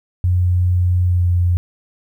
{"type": "tone with pitch glide", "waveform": "sine", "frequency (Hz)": [89.7, 88.26], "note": ["F2", "F2"], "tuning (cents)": [47, 19], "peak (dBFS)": -12, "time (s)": [0.24, 1.57], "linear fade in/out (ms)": 0, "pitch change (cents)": -28, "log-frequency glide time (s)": [1.06, 1.26], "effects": ["9-bit"]}